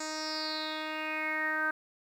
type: tone with low-pass filter sweep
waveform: 10% pulse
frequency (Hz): 311.1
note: D#4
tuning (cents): 0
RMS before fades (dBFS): -34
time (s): 0-1.71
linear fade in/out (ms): 5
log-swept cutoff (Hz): 6800 to 1500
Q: 7.3
effects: 10-bit